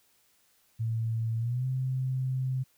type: tone with pitch glide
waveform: sine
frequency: 113.3 to 130.15 Hz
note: A#2 to C3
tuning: -49 to -9 cents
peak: -27 dBFS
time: 0.79-2.64 s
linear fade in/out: 20 ms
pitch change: +240 cents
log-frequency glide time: 1.38-1.66 s
effects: white hiss -67 dBFS RMS until 2.77 s